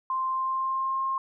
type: tone with pitch glide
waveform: sine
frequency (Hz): 1046.5 to 1066.6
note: C6 to C6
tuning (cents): 0 to +33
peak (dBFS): -25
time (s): 0.1-1.18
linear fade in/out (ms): 2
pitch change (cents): +33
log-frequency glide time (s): 0.3-1.03
effects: none